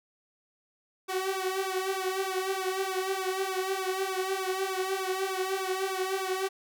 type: tone with flanger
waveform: sawtooth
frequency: 379.4 Hz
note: F#4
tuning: 43 cents sharp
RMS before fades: -31 dBFS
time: 1.08-6.49 s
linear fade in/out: 20 ms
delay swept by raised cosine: 0.81 to 3.71 ms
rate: 3.3 Hz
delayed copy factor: +1
effects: none